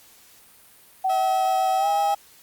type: tone with pitch glide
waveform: sine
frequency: 758 to 807.7 Hz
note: F#5 to G#5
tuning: +42 to -48 cents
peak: -19 dBFS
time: 1.04-2.15 s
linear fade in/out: 10 ms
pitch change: +110 cents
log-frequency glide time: 1.77-1.87 s
type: tone with vibrato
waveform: 30% pulse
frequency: 644 Hz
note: E5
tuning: 41 cents flat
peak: -25 dBFS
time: 1.09-2.15 s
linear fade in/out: 10 ms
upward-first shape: sine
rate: 7.9 Hz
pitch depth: 9 cents each way
effects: white hiss -52 dBFS RMS until 2.42 s + Opus 48 kbps